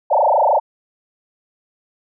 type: tone with frequency modulation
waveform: sine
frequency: 740 Hz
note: F#5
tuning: in tune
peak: -11 dBFS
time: 0.1-0.6 s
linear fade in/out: 20 ms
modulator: 26.4 Hz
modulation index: 7
effects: none